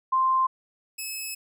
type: tone pair in turn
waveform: sine / 10% pulse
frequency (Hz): 1046.5 / 2587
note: C6 / E7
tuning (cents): 0 / -33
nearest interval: octave + major third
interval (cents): 1567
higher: second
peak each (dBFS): -19 / -23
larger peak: first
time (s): 0.12-0.47 / 0.98-1.35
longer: second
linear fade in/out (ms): 10
effects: none